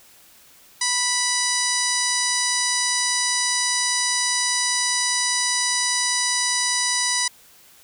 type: harmonic tone with a mistuned harmonic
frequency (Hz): 985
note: B5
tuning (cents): -5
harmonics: 1 / 2 / 3 / 4 / 5 / 6 / 7 / 8 / 9 / 10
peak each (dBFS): -30 / -27 / -36 / -28 / -26 / -26 / -32 / -35 / -27 / -33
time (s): 0.81-7.28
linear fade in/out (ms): 5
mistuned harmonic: 10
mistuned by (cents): -29
effects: white hiss -51 dBFS RMS until 7.83 s